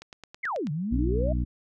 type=click train; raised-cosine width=0.2 ms; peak=-25 dBFS; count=7; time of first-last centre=0.02-0.67 s; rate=9.23 Hz
type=exponential two-way sweep; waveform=sine; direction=down then up; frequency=2300 to 141 to 657 Hz; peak=-27 dBFS; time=0.43-1.33 s; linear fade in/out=10 ms; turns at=0.71 s
type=harmonic tone; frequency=60.9 Hz; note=B1; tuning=24 cents flat; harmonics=1 / 2 / 3 / 4 / 5; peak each=-25 / -31 / -35 / -35 / -38 dBFS; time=0.91-1.45 s; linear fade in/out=20 ms
effects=none